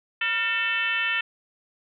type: tone with frequency modulation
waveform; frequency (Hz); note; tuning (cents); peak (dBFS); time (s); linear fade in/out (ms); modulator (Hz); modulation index
sine; 2224; C#7; +5; -22; 0.21-1.21; 5; 419; 1.9
effects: none